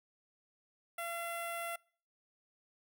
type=tone with notch filter; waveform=10% pulse; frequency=681 Hz; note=F5; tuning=44 cents flat; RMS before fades=-40 dBFS; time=0.98-1.76 s; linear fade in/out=5 ms; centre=4400 Hz; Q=0.65; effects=noise-tail reverb RT60 0.5 s tail -26 dB re dry